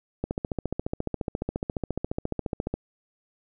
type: click train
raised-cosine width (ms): 2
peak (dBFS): -14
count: 37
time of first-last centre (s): 0.24-2.74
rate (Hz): 14.4
effects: none